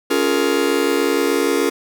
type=chord; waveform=45% pulse; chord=Bb minor seventh; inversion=first; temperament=just; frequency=279.7 / 349.6 / 419.5 / 466.2 Hz; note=Db4 / F4 / Ab4 / Bb4; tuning=+16 / +2 / +17 / 0 cents; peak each=-21 dBFS; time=0.1-1.7 s; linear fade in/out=10 ms; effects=none